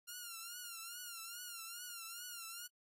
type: tone with vibrato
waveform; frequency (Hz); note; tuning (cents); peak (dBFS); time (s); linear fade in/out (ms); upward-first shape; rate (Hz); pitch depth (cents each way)
5% pulse; 1396.9; F6; 0; -35; 0.07-2.68; 20; triangle; 2.4; 100
effects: AAC 48 kbps